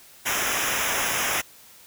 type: noise with comb filter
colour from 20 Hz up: pink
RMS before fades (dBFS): -25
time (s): 0.25-1.42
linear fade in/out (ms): 20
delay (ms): 0.23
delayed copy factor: -0.9
effects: white hiss -50 dBFS RMS until 1.86 s